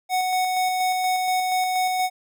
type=tone with tremolo; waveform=square; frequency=740 Hz; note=F#5; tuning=in tune; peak=-20 dBFS; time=0.09-2.1 s; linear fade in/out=50 ms; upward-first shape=square; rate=4.2 Hz; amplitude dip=25%; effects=none